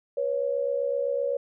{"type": "tone pair together", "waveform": "sine", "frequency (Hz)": [487.8, 555.6], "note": ["B4", "C#5"], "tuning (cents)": [-21, 4], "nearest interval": "major second", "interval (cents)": 225, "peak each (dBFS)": [-28, -26], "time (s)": [0.17, 1.37], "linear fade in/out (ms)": 5, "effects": []}